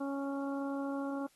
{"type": "harmonic tone", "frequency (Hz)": 277.2, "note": "C#4", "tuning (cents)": 0, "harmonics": [1, 2, 3, 4, 5], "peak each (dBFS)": [-35, -41, -45, -47, -49], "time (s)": [0, 1.27], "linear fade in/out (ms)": 10, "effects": ["white hiss -68 dBFS RMS until 1.35 s", "AAC 32 kbps"]}